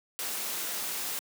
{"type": "noise", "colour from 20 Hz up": "white", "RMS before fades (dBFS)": -34, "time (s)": [0.19, 1.19], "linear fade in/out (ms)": 0, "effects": ["high-pass 200 Hz 12 dB/octave"]}